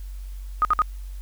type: tone bursts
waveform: sine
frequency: 1244.5 Hz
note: D#6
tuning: in tune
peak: -15 dBFS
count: 3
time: 0.62-0.819 s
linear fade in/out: 0 ms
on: 29 ms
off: 56 ms
effects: added 47 Hz sine -32 dBFS peak until 1.21 s + white hiss -55 dBFS RMS until 1.21 s